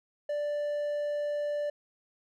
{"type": "tone", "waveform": "triangle", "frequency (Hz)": 587.3, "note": "D5", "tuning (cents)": 0, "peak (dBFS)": -27, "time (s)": [0.29, 1.7], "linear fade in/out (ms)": 5, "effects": []}